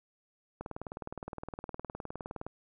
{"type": "click train", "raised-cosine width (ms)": 1, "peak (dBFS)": -25, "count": 37, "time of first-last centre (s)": [0.61, 2.466], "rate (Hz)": 19.4, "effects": []}